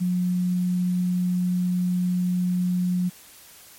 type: tone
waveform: sine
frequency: 180 Hz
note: F#3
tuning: 47 cents flat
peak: -20 dBFS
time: 0-3.1 s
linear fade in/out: 20 ms
effects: white hiss -48 dBFS RMS until 3.78 s + MP3 64 kbps